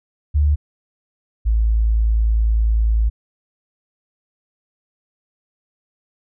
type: tone pair in turn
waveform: sine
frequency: 73.42 / 55 Hz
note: D2 / A1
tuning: 0 / 0 cents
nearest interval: perfect fourth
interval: 500 cents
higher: first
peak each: -12 / -13 dBFS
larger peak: first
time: 0.34-0.56 / 1.45-3.1 s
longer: second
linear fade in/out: 20 ms
effects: none